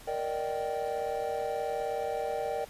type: chord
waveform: triangle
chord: Eb major seventh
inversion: second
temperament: just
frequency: 466.7 / 583.4 / 622.3 / 777.8 Hz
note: Bb4 / D5 / Eb5 / G5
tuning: +2 / -12 / 0 / -14 cents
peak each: -33 / -34 / -36 / -33 dBFS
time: 0.07-2.65 s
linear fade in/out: 10 ms
effects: pink hiss -51 dBFS RMS until 2.69 s + resampled to 32000 Hz